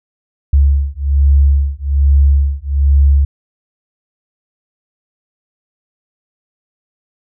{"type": "beating tone pair", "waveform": "sine", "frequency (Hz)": [69.4, 70.6], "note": ["C#2", "C#2"], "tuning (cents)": [3, 32], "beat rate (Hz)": 1.2, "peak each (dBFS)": -11, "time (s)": [0.53, 3.25], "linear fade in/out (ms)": 5, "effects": []}